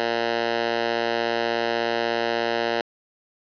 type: tone with high-pass filter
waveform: 10% pulse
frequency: 116.5 Hz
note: A#2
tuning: 1 cent flat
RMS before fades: -24 dBFS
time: 0-2.81 s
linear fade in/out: 0 ms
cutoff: 450 Hz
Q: 0.75
effects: resampled to 11025 Hz + 8-bit